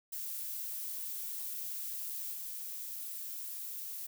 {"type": "noise with level steps", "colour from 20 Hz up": "violet", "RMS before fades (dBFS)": [-40, -42], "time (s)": [0.12, 4.07], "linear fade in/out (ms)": 10, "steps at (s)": 2.33, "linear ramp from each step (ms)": 10, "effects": []}